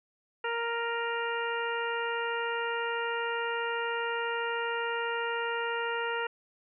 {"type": "harmonic tone with a mistuned harmonic", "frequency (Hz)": 466.2, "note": "A#4", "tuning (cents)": 0, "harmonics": [1, 2, 3, 4, 5, 6], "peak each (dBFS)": [-34, -35, -35, -38, -44, -40], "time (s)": [0.44, 6.27], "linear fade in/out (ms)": 5, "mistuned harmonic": 5, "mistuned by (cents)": 39, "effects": []}